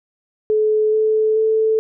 sine tone with pitch steps, 430 / 434.7 / 439.5 Hz, A4 / A4 / A4, -40 / -21 / -2 cents, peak -13 dBFS, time 0.5-1.79 s, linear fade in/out 0 ms, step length 430 ms, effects none

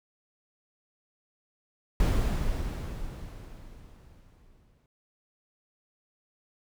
brown noise with exponential decay, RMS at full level -23 dBFS, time 2-4.86 s, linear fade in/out 1 ms, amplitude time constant 620 ms, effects none

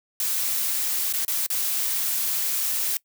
blue noise with dropouts, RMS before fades -25 dBFS, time 0.2-2.97 s, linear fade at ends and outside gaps 1 ms, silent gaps 1.126-1.137 / 1.249-1.28 / 1.464-1.502 s, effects noise-tail reverb RT60 0.1 s tail -22 dB re dry

